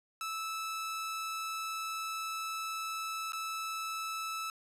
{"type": "tone with dropouts", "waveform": "sawtooth", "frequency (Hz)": 1311, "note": "E6", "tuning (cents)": -10, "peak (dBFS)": -32, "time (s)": [0.21, 4.5], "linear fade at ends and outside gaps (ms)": 1, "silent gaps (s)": [3.321, 3.332], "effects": ["resampled to 32000 Hz"]}